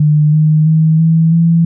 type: tone with pitch steps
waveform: sine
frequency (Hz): 150.7 / 154.58 / 158.56 / 162.64 / 166.83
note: D3 / D#3 / D#3 / E3 / E3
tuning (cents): +45 / -11 / +33 / -23 / +21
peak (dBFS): -6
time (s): 0-1.65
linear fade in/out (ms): 5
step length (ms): 330
effects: none